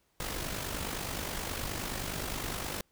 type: noise with amplitude modulation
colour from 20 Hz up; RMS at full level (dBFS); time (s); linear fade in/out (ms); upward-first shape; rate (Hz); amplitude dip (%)
pink; -34; 0.2-2.81; 2; sine; 49.6; 55
effects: pink hiss -72 dBFS RMS until 2.91 s